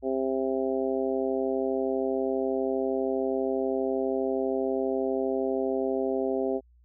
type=harmonic tone; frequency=132.4 Hz; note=C3; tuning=21 cents sharp; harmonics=2 / 3 / 4 / 5 / 6; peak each=-31 / -28 / -32 / -33 / -41 dBFS; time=0.02-6.61 s; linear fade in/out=50 ms; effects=added 60 Hz sine -56 dBFS peak until 6.84 s